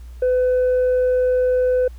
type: tone with tanh clipping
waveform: sine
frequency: 504 Hz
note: B4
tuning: 35 cents sharp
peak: -15 dBFS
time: 0.22-1.88 s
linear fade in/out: 5 ms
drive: 1 dB
effects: added 60 Hz sine -34 dBFS peak until 1.98 s + pink hiss -55 dBFS RMS until 1.98 s